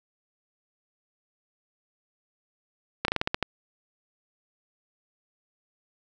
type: slowing click train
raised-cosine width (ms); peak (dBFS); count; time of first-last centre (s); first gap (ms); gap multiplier
0.3; -8; 8; 3.05-3.427; 32; 1.17
effects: none